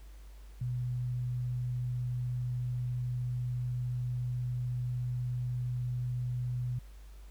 sine tone, 123.8 Hz, B2, 5 cents sharp, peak -31 dBFS, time 0.61-6.79 s, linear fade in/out 5 ms, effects added 50 Hz sine -47 dBFS peak until 7.3 s + pink hiss -63 dBFS RMS until 7.3 s

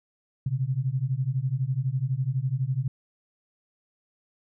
sine beating tone pair, 125.3 / 137.3 Hz, B2 / C#3, +25 / -16 cents, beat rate 12 Hz, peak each -27 dBFS, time 0.46-2.88 s, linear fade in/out 5 ms, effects none

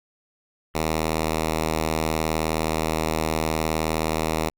5% pulse tone, 79.3 Hz, D#2, 33 cents sharp, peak -11 dBFS, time 0.74-4.5 s, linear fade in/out 20 ms, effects Opus 48 kbps

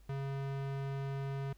square tone with low-pass filter, 137.4 Hz, C#3, 15 cents flat, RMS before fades -38 dBFS, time 0.09-1.53 s, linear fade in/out 5 ms, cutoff 3000 Hz, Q 0.51, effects added 50 Hz sine -57 dBFS peak until 1.57 s + pink hiss -70 dBFS RMS until 1.57 s

